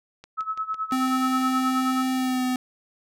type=click train; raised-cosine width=0.2 ms; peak=-26 dBFS; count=8; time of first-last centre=0.24-1.414 s; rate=5.96 Hz
type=tone with tremolo; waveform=sine; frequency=1295 Hz; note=E6; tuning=31 cents flat; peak=-23 dBFS; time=0.37-2.06 s; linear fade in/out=20 ms; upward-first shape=sine; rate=9.4 Hz; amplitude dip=85%
type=tone with pitch glide; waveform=square; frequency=259.1 to 253.8 Hz; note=C4 to B3; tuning=-17 to +47 cents; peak=-23 dBFS; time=0.92-2.56 s; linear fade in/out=2 ms; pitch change=-36 cents; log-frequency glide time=2.14-2.44 s
effects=none